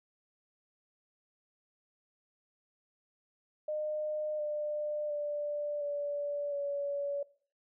sine tone with pitch steps, 609 / 598.5 / 588.3 / 578.1 / 568.2 Hz, D#5 / D5 / D5 / D5 / C#5, -37 / +33 / +3 / -27 / +43 cents, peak -32 dBFS, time 3.68-7.23 s, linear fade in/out 5 ms, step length 710 ms, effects noise-tail reverb RT60 0.5 s tail -21 dB re dry

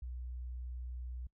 sine tone, 61.74 Hz, B1, in tune, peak -39 dBFS, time 0.02-1.27 s, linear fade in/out 5 ms, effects noise-tail reverb RT60 0.1 s tail -24 dB re dry + tanh soft clip ceiling -35 dBFS

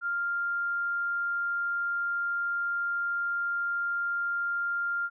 sine tone, 1396.9 Hz, F6, in tune, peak -27 dBFS, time 0.01-5.1 s, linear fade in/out 50 ms, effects none

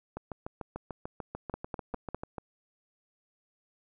two click trains, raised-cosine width 1 ms, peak -23 / -20 dBFS, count 16 / 4, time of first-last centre 0.17-2.382 / 1.54-2.146 s, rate 6.78 / 4.95 Hz, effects none

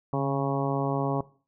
harmonic tone with a mistuned harmonic, 137.7 Hz, C#3, 11 cents flat, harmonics 1 / 2 / 3 / 4 / 5 / 6 / 7 / 8, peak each -28 / -31 / -33 / -34 / -35 / -36 / -36 / -37 dBFS, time 0.13-1.21 s, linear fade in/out 2 ms, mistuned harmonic 1, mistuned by +45 cents, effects noise-tail reverb RT60 0.4 s tail -19 dB re dry

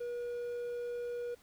triangle tone, 481.3 Hz, B4, 45 cents flat, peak -34 dBFS, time 0-1.35 s, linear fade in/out 10 ms, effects pink hiss -64 dBFS RMS until 1.42 s

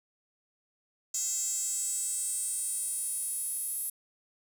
square tone with high-pass filter sweep, 293.7 Hz, D4, in tune, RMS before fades -33 dBFS, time 1.14-3.9 s, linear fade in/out 5 ms, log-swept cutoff 7000 to 11000 Hz, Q 8, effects none

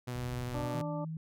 sawtooth tone with vibrato, 123.4 Hz, B2, 1 cent flat, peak -32 dBFS, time 0.07-0.82 s, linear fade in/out 10 ms, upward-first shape sine, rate 10 Hz, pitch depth 12 cents each way
white low-pass noise, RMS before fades -44 dBFS, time 0.14-0.67 s, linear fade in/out 10 ms, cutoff 150 Hz, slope 48 dB/octave
harmonic tone, 293.7 Hz, D4, in tune, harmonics 1 / 2 / 3 / 4, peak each -40 / -39 / -43 / -47 dBFS, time 0.54-1.05 s, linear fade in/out 10 ms
sine tone, 159.9 Hz, D#3, 48 cents sharp, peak -36 dBFS, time 0.74-1.17 s, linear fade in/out 2 ms
effects none

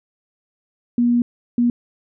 sine tone bursts at uneven times, 240 Hz, B3, 49 cents flat, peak -13 dBFS, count 2, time 0.98-1.22 / 1.58-1.7 s, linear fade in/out 2 ms, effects none

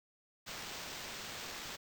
blue noise with sample-and-hold, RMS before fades -45 dBFS, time 0.46-1.77 s, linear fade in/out 20 ms, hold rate 11025 Hz, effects none

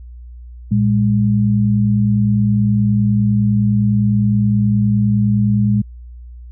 sine tone pair together, 114.77 / 204.5 Hz, A#2 / G#3, -27 / -26 cents, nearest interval minor seventh, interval 1001 cents, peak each -14 dBFS, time 0.71-5.82 s, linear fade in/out 10 ms, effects added 60 Hz sine -32 dBFS peak until 6.51 s

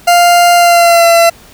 40% pulse tone with pitch glide, 698.5 to 675.5 Hz, F5 to E5, 0 to +42 cents, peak -3 dBFS, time 0.07-1.3 s, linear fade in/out 10 ms, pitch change -58 cents, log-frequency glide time 0.55-1.07 s, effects pink hiss -39 dBFS RMS until 1.53 s

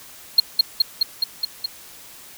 triangle tone with echo, 4235 Hz, C8, 20 cents sharp, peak -6 dBFS, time 0.38-0.4 s, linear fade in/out 5 ms, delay 210 ms, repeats 6, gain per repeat -2 dB, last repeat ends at 1.66 s, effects white hiss -43 dBFS RMS until 2.37 s

